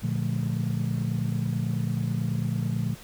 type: chord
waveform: sine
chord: Bb major seventh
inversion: none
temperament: just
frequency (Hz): 116.54 / 145.68 / 174.81 / 218.5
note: Bb2 / D3 / F3 / A3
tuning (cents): 0 / -14 / +2 / -12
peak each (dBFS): -27 / -29 / -30 / -32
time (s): 0.02-2.95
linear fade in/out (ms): 20
effects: tanh soft clip ceiling -18 dBFS + pink hiss -47 dBFS RMS until 3.03 s